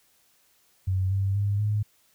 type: tone with pitch steps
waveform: sine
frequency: 94.1 / 97.64 / 101.32 / 105.14 Hz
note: F#2 / G2 / G#2 / G#2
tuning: +30 / -6 / -42 / +22 cents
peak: -22 dBFS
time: 0.87-1.83 s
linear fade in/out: 10 ms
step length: 240 ms
effects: white hiss -64 dBFS RMS until 2.14 s